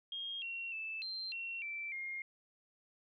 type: tone with pitch steps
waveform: sine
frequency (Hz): 3242 / 2736 / 2634 / 4143 / 2726 / 2335 / 2130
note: G#7 / F7 / E7 / C8 / F7 / D7 / C7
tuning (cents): -42 / -36 / -2 / -18 / -43 / -11 / +30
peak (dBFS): -39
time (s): 0.12-2.22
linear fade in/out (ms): 2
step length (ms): 300
effects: none